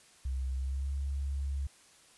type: tone with pitch glide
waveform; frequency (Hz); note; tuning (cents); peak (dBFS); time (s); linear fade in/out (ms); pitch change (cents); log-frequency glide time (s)
sine; 65.41 to 69.22; C2 to C#2; 0 to -2; -31; 0.25-1.67; 5; +98; 0.55-0.91
effects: white hiss -60 dBFS RMS until 2.17 s + resampled to 24000 Hz